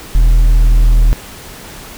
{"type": "tone with hard clipping", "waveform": "triangle", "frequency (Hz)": 40.45, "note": "E1", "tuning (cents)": -32, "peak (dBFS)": -6, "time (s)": [0.15, 1.13], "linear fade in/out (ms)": 0, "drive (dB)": 7, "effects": ["pink hiss -32 dBFS RMS until 1.97 s"]}